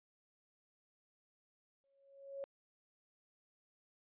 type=tone with exponential growth; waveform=sine; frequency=552 Hz; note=C#5; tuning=7 cents flat; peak=-39 dBFS; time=1.84-2.44 s; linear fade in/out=0 ms; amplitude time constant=130 ms; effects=resampled to 8000 Hz